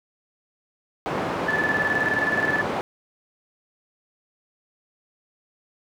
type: band-pass noise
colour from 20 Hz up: white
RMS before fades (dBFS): -27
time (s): 1.06-2.81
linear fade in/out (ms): 0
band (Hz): 120 to 960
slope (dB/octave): 12
type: tone with tremolo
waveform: sine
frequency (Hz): 1740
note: A6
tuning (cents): -20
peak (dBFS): -19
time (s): 1.48-2.62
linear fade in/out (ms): 5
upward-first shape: square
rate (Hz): 19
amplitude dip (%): 65
effects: none